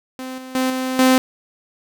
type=tone with level steps; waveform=sawtooth; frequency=258.7 Hz; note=C4; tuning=19 cents flat; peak=-24 / -29 / -13 / -17 / -7 dBFS; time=0.19-1.18 s; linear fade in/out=0 ms; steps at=0.38 / 0.55 / 0.7 / 0.99 s; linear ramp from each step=2 ms; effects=none